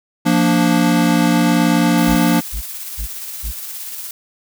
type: chord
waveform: square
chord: Bb major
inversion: second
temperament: equal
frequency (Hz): 174.61 / 233.1 / 293.7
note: F3 / Bb3 / D4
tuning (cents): 0 / 0 / 0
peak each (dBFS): -17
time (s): 0.25-2.41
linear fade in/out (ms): 20
type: noise with tremolo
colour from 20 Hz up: blue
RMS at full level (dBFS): -28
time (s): 1.98-4.11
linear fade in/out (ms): 2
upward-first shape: square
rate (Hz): 17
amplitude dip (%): 25
type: tone bursts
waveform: triangle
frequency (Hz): 53.2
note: G#1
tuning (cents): +42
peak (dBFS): -19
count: 4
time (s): 2.07-3.522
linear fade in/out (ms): 20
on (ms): 93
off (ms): 360
effects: none